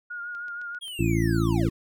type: tone with vibrato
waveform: sine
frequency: 1424 Hz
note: F6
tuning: 33 cents sharp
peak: -32 dBFS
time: 0.1-0.79 s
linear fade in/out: 10 ms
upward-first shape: triangle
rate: 6.4 Hz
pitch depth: 40 cents each way
type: click train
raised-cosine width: 0.2 ms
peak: -35 dBFS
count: 5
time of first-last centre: 0.35-0.881 s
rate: 7.54 Hz
type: linear sweep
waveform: square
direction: down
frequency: 3322 to 340 Hz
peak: -35 dBFS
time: 0.81-1.7 s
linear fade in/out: 20 ms
type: harmonic tone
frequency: 56 Hz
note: A1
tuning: 31 cents sharp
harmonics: 1 / 2 / 3 / 4 / 5 / 6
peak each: -29 / -25 / -27 / -34 / -29 / -26 dBFS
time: 0.99-1.69 s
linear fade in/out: 5 ms
effects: none